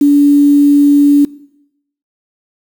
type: tone with quantisation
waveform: sine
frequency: 287.3 Hz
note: D4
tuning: 38 cents flat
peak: -4 dBFS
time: 0.01-1.25 s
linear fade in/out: 5 ms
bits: 5
effects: noise-tail reverb RT60 0.8 s tail -20 dB re dry